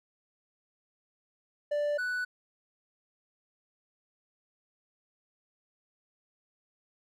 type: tone pair in turn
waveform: triangle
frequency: 587.3 / 1485 Hz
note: D5 / F#6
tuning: 0 / +6 cents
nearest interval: octave + major third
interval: 1606 cents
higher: second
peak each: -25 / -28 dBFS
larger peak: first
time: 1.71-1.98 / 1.98-2.25 s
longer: neither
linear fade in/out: 10 ms
effects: none